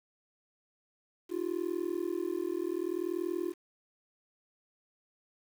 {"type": "tone with amplitude modulation", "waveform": "triangle", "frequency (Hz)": 349.5, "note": "F4", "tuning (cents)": 1, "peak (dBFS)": -24, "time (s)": [1.29, 3.54], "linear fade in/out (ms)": 50, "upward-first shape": "sine", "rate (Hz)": 40.6, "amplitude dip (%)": 100, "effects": ["tanh soft clip ceiling -23 dBFS", "9-bit"]}